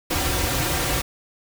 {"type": "noise with comb filter", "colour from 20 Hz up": "pink", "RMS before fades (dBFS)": -23, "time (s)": [0.1, 1.02], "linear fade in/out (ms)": 10, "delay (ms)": 4.7, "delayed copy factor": -0.7, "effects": []}